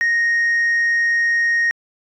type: tone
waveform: sine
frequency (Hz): 1864.7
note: A#6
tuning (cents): 0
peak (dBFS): -12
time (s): 0.01-1.71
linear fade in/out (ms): 0
effects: tanh soft clip ceiling -13 dBFS